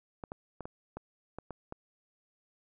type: clicks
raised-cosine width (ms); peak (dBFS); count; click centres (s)
1; -26; 8; 0.238 / 0.319 / 0.607 / 0.655 / 0.97 / 1.386 / 1.507 / 1.724
effects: none